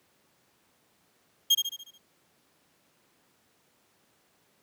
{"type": "tone with echo", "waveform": "35% pulse", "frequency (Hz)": 3233, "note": "G#7", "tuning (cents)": -47, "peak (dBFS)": -16, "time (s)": [1.5, 1.55], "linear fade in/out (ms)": 10, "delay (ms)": 72, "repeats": 6, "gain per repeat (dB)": -6, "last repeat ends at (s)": 1.982, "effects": ["pink hiss -67 dBFS RMS until 4.62 s", "high-pass 150 Hz 12 dB/octave"]}